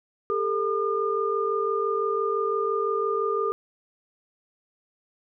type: tone cluster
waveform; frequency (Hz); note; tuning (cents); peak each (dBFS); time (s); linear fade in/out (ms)
sine; 403.1 / 449 / 1209; G4 / A4 / D6; +48 / +35 / +50; -27; 0.3-3.52; 0
effects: none